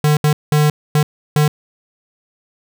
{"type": "tone bursts at uneven times", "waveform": "square", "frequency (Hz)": 150, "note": "D3", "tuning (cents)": 37, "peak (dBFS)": -11, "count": 5, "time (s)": [[0.04, 0.17], [0.24, 0.33], [0.52, 0.7], [0.95, 1.03], [1.36, 1.48]], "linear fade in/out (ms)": 2, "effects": []}